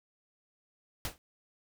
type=noise with exponential decay; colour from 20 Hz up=pink; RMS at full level=-31 dBFS; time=1.05-1.18 s; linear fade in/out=1 ms; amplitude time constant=28 ms; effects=none